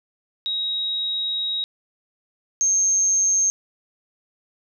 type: tone pair in turn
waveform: sine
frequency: 3803 / 6396 Hz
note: A#7 / G8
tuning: +34 / +34 cents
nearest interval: major sixth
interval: 900 cents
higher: second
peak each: -22 / -16 dBFS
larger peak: second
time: 0.46-1.64 / 2.61-3.5 s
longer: first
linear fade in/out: 0 ms
effects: none